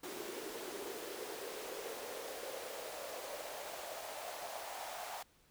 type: noise with high-pass filter sweep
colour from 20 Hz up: pink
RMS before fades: -45 dBFS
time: 0.03-5.23 s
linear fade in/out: 5 ms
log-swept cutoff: 350 to 740 Hz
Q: 4.1
effects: pink hiss -69 dBFS RMS until 5.5 s